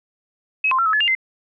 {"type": "tone with pitch steps", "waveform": "sine", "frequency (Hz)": [2560, 1046, 1351, 1286, 1715, 2804, 2072], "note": ["D#7", "C6", "E6", "E6", "A6", "F7", "C7"], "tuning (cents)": [49, -1, 42, -43, -45, 6, -17], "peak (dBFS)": -15, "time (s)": [0.64, 1.151], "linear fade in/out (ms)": 5, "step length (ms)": 73, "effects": []}